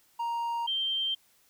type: tone pair in turn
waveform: triangle / sine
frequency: 935 / 3145 Hz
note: A#5 / G7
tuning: +5 / +5 cents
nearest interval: octave + major sixth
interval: 2100 cents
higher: second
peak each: -27 dBFS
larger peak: neither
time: 0.19-0.67 / 0.67-1.15 s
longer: neither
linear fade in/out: 10 ms
effects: white hiss -65 dBFS RMS until 1.49 s

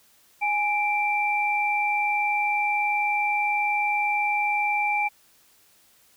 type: tone pair together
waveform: sine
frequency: 830.6 / 2349 Hz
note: G#5 / D7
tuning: 0 / 0 cents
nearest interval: octave + tritone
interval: 1800 cents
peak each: -24 dBFS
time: 0.41-5.09 s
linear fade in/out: 20 ms
effects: white hiss -59 dBFS RMS until 6.16 s

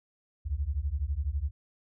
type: beating tone pair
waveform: sine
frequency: 65.6 / 77.6 Hz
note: C2 / D#2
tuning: +5 / -4 cents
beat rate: 12 Hz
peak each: -31 dBFS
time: 0.45-1.51 s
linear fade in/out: 20 ms
effects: none

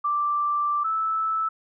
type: tone pair in turn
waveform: sine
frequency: 1174.7 / 1311.7 Hz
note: D6 / E6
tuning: 0 / -9 cents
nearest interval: major second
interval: 191 cents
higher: second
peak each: -21 / -22 dBFS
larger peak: first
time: 0.04-0.84 / 0.84-1.49 s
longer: first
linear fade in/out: 10 ms
effects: none

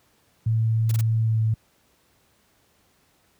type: tone with pitch glide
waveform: sine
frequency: 112.1 to 110.62 Hz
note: A2 to A2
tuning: +33 to +10 cents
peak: -18 dBFS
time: 0.46-1.54 s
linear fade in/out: 5 ms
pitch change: -23 cents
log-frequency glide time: 1.22-1.42 s
type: noise bursts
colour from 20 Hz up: white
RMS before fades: -35 dBFS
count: 3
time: 0.89-1.012 s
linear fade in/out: 5 ms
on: 26 ms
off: 22 ms
effects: pink hiss -63 dBFS RMS until 3.39 s + high-pass 60 Hz 12 dB/octave

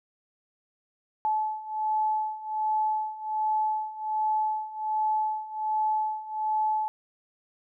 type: beating tone pair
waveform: sine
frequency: 862 / 863.3 Hz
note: A5 / A5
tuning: -36 / -33 cents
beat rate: 1.3 Hz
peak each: -30 / -27 dBFS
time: 1.25-6.88 s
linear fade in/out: 0 ms
effects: none

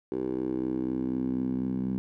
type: tone with band-pass filter sweep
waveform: 10% pulse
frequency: 64.1 Hz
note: C2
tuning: 35 cents flat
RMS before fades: -30 dBFS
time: 0.12-1.98 s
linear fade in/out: 0 ms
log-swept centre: 380 to 210 Hz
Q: 3.9
effects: none

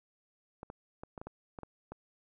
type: clicks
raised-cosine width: 1 ms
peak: -29 dBFS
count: 9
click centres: 0.631 / 0.701 / 1.035 / 1.178 / 1.215 / 1.27 / 1.588 / 1.633 / 1.92 s
effects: none

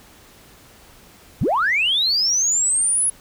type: linear sweep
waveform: sine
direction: up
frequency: 63.3 to 10548 Hz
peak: -15 dBFS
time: 1.41-3.1 s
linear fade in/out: 5 ms
effects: tanh soft clip ceiling -11 dBFS + pink hiss -48 dBFS RMS until 3.2 s

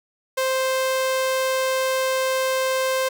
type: tone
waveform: sawtooth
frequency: 523.3 Hz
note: C5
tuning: in tune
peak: -16 dBFS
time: 0.37-3.09 s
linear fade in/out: 10 ms
effects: none

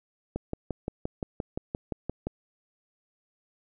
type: click train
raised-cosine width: 2 ms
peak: -17 dBFS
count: 12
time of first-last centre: 0.36-2.27 s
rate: 5.76 Hz
effects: none

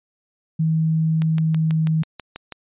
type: tone with pitch glide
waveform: sine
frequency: 159.9 to 158.89 Hz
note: D#3 to D#3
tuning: +48 to +37 cents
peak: -16 dBFS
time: 0.59-2.03 s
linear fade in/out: 10 ms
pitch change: -11 cents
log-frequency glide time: 1.23-1.89 s
type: click train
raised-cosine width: 0.2 ms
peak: -15 dBFS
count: 9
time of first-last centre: 1.22-2.523 s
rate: 6.14 Hz
effects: resampled to 8000 Hz

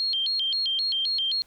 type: tone with vibrato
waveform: sine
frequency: 3676 Hz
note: A#7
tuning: 25 cents flat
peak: -23 dBFS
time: 0-1.42 s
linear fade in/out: 0 ms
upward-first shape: square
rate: 3.8 Hz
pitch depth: 260 cents each way
effects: pink hiss -60 dBFS RMS until 1.46 s

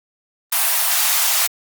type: high-pass noise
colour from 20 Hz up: white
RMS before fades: -17 dBFS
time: 0.52-1.47 s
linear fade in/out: 5 ms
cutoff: 630 Hz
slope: 96 dB/octave
effects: Opus 32 kbps

